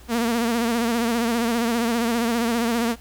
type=tone with vibrato; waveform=sawtooth; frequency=233.1 Hz; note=A#3; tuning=in tune; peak=-16 dBFS; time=0.08-2.96 s; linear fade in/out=50 ms; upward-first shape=sine; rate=15 Hz; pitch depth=64 cents each way; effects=added 60 Hz sine -45 dBFS peak until 3 s + pink hiss -50 dBFS RMS until 3 s